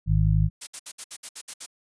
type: harmonic tone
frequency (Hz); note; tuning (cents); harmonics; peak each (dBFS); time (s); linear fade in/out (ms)
52.1; G#1; +6; 1 / 2 / 3; -22 / -22 / -22; 0.06-0.5; 50
type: noise bursts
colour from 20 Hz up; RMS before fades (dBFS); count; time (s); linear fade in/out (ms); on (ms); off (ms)
blue; -33; 9; 0.61-1.663; 10; 61; 63
effects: resampled to 22050 Hz